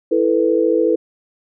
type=chord; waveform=sine; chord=E suspended fourth; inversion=none; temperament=equal; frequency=329.6 / 440 / 493.9 Hz; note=E4 / A4 / B4; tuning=0 / 0 / 0 cents; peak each=-17 dBFS; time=0.11-0.96 s; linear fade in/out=10 ms; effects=none